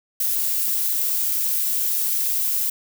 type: noise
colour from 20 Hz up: violet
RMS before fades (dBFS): -22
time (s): 0.2-2.7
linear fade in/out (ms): 5
effects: none